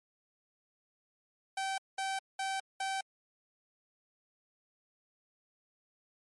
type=tone bursts; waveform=sawtooth; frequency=773 Hz; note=G5; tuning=24 cents flat; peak=-29 dBFS; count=4; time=1.57-3.01 s; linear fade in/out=5 ms; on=210 ms; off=200 ms; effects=MP3 48 kbps